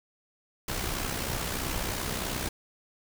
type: noise with amplitude modulation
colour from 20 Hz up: pink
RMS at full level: -30 dBFS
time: 0.68-2.49 s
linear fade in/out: 5 ms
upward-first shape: sine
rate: 63.1 Hz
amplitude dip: 50%
effects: none